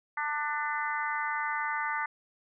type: harmonic tone with a mistuned harmonic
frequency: 297.3 Hz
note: D4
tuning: 21 cents sharp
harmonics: 3 / 4 / 5 / 6 / 7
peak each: -34 / -35 / -36 / -37 / -37 dBFS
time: 0.17-2.06 s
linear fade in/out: 5 ms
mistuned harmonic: 7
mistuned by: -43 cents
effects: none